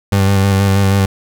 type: tone with vibrato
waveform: 30% pulse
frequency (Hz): 98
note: G2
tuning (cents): 0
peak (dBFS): -7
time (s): 0.12-1.06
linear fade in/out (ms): 5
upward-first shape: square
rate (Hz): 6.3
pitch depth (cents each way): 22
effects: none